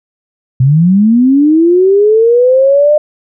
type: linear sweep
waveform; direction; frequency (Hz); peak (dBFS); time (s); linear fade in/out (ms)
sine; up; 123.2 to 608; -4; 0.6-2.98; 5
effects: none